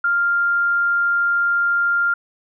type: tone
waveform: sine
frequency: 1396.9 Hz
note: F6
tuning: in tune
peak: -15 dBFS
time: 0.04-2.14 s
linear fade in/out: 5 ms
effects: none